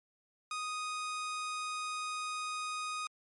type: tone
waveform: sawtooth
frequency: 1244.5 Hz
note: D#6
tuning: in tune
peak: -32 dBFS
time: 0.51-3.07 s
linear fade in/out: 2 ms
effects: MP3 48 kbps